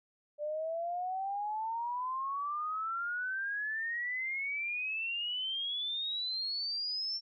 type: exponential sweep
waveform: sine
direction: up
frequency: 587.3 to 5460 Hz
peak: -33 dBFS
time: 0.38-7.21 s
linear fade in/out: 50 ms
effects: none